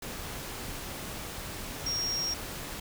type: tone in noise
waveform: sine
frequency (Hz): 5588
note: F8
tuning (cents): 0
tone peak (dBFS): -29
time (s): 1.86-2.34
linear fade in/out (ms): 5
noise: pink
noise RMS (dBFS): -39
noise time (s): 0.02-2.8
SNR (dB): +7
effects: none